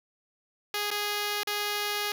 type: tone with dropouts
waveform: 5% pulse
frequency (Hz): 413.8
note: G#4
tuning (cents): -6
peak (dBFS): -17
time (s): 0.74-2.12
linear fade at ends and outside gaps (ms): 2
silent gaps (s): 0.905-0.913 / 1.433-1.472
effects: none